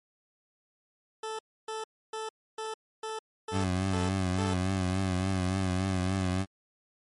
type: tone bursts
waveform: 20% pulse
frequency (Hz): 439.2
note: A4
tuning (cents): -3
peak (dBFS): -29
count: 8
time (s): 1.23-4.54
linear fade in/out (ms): 5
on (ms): 160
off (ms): 290
type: tone with vibrato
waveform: 20% pulse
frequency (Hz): 93.6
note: F#2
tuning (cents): +20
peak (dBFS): -22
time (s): 3.51-6.46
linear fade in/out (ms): 50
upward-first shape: triangle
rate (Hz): 3.5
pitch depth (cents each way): 66
effects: MP3 48 kbps